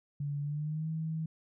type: tone with pitch glide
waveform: sine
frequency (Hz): 143.9 to 159.67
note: D3 to D#3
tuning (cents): -35 to +45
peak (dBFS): -32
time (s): 0.2-1.26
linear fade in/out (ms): 5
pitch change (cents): +180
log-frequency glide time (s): 0.41-0.89
effects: none